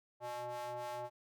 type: ring-modulated tone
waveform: square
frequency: 122.3 Hz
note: B2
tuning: 16 cents flat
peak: -38 dBFS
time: 0.2-1.1 s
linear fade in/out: 50 ms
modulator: 732 Hz
effects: none